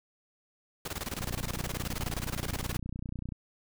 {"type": "noise with tremolo", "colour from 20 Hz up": "pink", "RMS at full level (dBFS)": -35, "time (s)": [0.85, 2.77], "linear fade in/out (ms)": 5, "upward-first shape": "square", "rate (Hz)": 19, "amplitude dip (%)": 80}
{"type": "click train", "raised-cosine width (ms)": 5, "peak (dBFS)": -25, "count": 65, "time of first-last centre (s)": [1.21, 3.322], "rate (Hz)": 30.3}
{"effects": []}